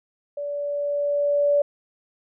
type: tone with level ramp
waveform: sine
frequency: 577 Hz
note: D5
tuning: 31 cents flat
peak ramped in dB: -27 to -15 dBFS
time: 0.37-1.62 s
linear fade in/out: 5 ms
effects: none